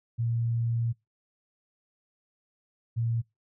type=tone pair in turn; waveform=sine; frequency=116.54 / 115.8 Hz; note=A#2 / A#2; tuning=0 / -11 cents; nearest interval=unison; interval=11 cents; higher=first; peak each=-25 dBFS; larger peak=neither; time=0.18-0.93 / 2.96-3.22 s; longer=first; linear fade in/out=20 ms; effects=noise-tail reverb RT60 0.2 s tail -23 dB re dry